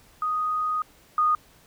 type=tone pair in turn; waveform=sine; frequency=1244.5 / 1233.1 Hz; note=D#6 / D#6; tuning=0 / -16 cents; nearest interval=unison; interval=16 cents; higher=first; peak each=-23 / -18 dBFS; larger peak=second; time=0.22-0.82 / 1.18-1.35 s; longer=first; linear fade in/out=2 ms; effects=pink hiss -56 dBFS RMS until 1.66 s